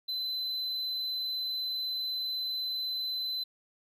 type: tone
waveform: triangle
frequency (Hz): 4038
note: B7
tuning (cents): +38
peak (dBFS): -30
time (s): 0.08-3.44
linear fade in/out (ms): 10
effects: none